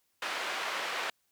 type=band-pass noise; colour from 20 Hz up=white; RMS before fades=-35 dBFS; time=0.22-1.1 s; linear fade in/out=2 ms; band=550 to 2400 Hz; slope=12 dB/octave; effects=white hiss -75 dBFS RMS until 1.31 s